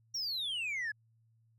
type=exponential sweep; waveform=sine; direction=down; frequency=5740 to 1667 Hz; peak=-31 dBFS; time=0.14-0.92 s; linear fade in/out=10 ms; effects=tanh soft clip ceiling -33 dBFS + added 113 Hz sine -66 dBFS peak until 1.58 s